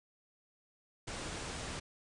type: low-pass noise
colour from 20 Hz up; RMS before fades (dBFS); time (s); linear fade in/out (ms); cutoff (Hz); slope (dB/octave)
pink; -42; 1.07-1.8; 10; 9500; 96
effects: none